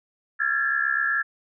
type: tone cluster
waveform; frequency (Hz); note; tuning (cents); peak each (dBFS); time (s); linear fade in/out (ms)
sine; 1364 / 1626 / 1695 / 1762; F6 / G#6 / G#6 / A6; -41 / -37 / +35 / +2; -28 / -28 / -24 / -28; 0.39-1.23; 20
effects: none

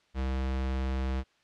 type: tone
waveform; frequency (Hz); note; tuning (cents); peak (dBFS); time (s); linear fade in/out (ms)
square; 65.6; C2; +5; -29; 0.14-1.24; 50
effects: white hiss -67 dBFS RMS until 1.43 s + low-pass 4000 Hz 12 dB/octave

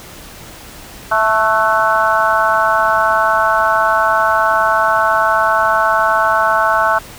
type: harmonic tone with a mistuned harmonic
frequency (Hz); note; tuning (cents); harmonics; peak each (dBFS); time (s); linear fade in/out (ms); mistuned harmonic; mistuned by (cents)
220; A3; 0; 3 / 4 / 5 / 6 / 7; -17 / -17 / -17 / -17 / -17; 1.11-6.99; 10; 7; -44
effects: pink hiss -35 dBFS RMS until 7.18 s

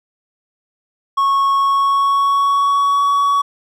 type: tone with pitch glide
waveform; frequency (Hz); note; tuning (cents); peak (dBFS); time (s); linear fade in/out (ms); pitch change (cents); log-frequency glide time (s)
triangle; 1101 to 1127.4; C#6 to C#6; -12 to +29; -10; 1.17-3.42; 10; +41; 1.53-3.03
effects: none

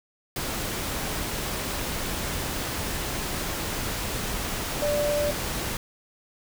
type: tone in noise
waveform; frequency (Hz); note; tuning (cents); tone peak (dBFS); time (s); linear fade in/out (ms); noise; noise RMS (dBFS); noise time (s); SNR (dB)
sine; 587.3; D5; 0; -23; 4.82-5.31; 2; pink; -30; 0.36-5.77; +4
effects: none

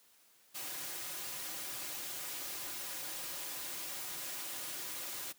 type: noise with comb filter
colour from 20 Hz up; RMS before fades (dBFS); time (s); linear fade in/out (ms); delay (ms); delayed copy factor
white; -42; 0.54-5.33; 20; 4.5; -0.6
effects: white hiss -66 dBFS RMS until 5.38 s + high-pass 150 Hz 12 dB/octave

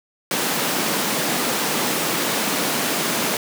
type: high-pass noise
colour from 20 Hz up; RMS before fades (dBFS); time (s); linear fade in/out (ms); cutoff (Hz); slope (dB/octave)
pink; -22; 0.31-3.37; 2; 180; 24
effects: none

